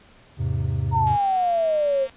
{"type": "chord", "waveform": "triangle", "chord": "E augmented", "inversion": "none", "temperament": "equal with one note detuned", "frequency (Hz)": [82.41, 103.83, 132.1], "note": ["E2", "G#2", "B#2"], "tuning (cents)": [0, 0, 17], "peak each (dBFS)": [-25, -24, -23], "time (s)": [0.37, 1.18], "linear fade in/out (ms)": 50}
{"type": "exponential sweep", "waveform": "sine", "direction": "down", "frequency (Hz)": [932.3, 523.3], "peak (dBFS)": -18, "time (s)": [0.91, 2.08], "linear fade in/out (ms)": 50}
{"type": "click train", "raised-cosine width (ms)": 0.2, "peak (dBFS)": -26, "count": 237, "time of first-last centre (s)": [1.07, 2.096], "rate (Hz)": 230}
{"effects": ["pink hiss -52 dBFS RMS until 2.16 s", "resampled to 8000 Hz"]}